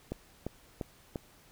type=click train; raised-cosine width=2 ms; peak=-21 dBFS; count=4; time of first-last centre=0.12-1.158 s; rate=2.89 Hz; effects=pink hiss -60 dBFS RMS until 1.51 s